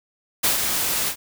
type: noise with ADSR envelope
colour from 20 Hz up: white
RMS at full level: -18 dBFS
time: 0.43-1.16 s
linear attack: 16 ms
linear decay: 120 ms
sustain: -5 dB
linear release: 86 ms
effects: none